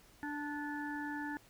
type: harmonic tone with a mistuned harmonic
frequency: 293.7 Hz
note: D4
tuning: in tune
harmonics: 1 / 3 / 5 / 6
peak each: -40 / -44 / -48 / -44 dBFS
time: 0.23-1.37 s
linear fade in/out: 0 ms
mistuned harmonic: 6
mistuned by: -22 cents
effects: pink hiss -63 dBFS RMS until 1.49 s